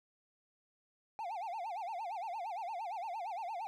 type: tone with vibrato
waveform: triangle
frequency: 790 Hz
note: G5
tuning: 13 cents sharp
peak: -36 dBFS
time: 1.19-3.67 s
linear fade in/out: 0 ms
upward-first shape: sine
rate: 8.7 Hz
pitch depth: 250 cents each way
effects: none